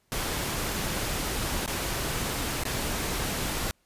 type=noise with dropouts; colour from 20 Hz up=pink; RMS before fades=-30 dBFS; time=0.12-3.71 s; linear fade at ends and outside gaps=0 ms; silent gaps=1.661-1.677 / 2.636-2.653 s; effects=pink hiss -69 dBFS RMS until 3.85 s + resampled to 32000 Hz